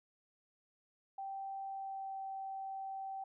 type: tone with pitch glide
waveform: sine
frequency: 780 to 774.6 Hz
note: G5 to G5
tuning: -9 to -21 cents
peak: -40 dBFS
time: 1.18-3.24 s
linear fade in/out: 5 ms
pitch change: -12 cents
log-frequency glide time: 1.64-2.19 s
effects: none